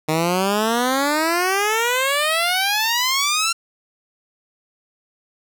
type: exponential sweep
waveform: 10% pulse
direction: up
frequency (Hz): 153.6 to 1377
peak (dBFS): -9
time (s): 0.08-3.53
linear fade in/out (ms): 10
effects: none